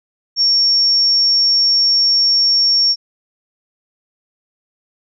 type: tone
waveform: sine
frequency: 5500 Hz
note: F8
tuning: 27 cents flat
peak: -10 dBFS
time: 0.36-2.96 s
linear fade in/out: 50 ms
effects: none